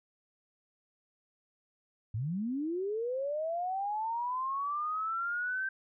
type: linear sweep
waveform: sine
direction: up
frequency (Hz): 98.3 to 1568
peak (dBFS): -31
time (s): 2.14-5.69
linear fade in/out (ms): 5
effects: none